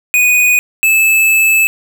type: tone pair in turn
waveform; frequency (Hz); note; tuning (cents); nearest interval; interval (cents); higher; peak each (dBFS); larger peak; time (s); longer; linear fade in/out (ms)
square; 2479 / 2615; D#7 / E7; -7 / -15; minor second; 92; second; -8; neither; 0.14-0.59 / 0.83-1.67; second; 0
effects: none